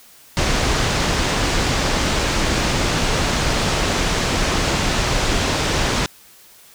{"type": "low-pass noise", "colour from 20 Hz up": "pink", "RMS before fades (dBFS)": -19, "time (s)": [0.37, 6.06], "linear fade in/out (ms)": 0, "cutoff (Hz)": 7200, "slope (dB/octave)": 24, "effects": ["white hiss -47 dBFS RMS until 6.74 s"]}